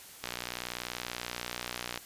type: click train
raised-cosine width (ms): 0.2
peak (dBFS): -17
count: 106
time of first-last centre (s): 0.24-1.976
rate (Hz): 60.5
effects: white hiss -50 dBFS RMS until 2.05 s + resampled to 32000 Hz